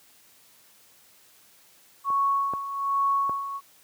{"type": "tone with tremolo", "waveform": "sine", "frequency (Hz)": 1108.7, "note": "C#6", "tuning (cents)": 0, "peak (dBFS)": -20, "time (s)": [2.04, 3.61], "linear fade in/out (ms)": 50, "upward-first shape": "sine", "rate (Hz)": 1.2, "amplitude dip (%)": 70}
{"type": "clicks", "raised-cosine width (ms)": 1, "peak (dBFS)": [-28, -19, -20], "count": 3, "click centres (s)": [2.103, 2.536, 3.295]}
{"effects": ["white hiss -57 dBFS RMS until 3.83 s", "high-pass 80 Hz 12 dB/octave"]}